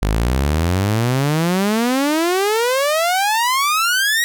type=exponential sweep; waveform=sawtooth; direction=up; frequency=48.86 to 1924 Hz; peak=-11 dBFS; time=0.02-4.24 s; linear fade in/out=0 ms; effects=none